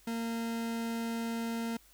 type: tone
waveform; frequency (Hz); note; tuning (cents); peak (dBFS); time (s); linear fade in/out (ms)
40% pulse; 229.8; A#3; -25; -32; 0.07-1.77; 5
effects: added 50 Hz sine -65 dBFS peak until 1.93 s + white hiss -62 dBFS RMS until 1.93 s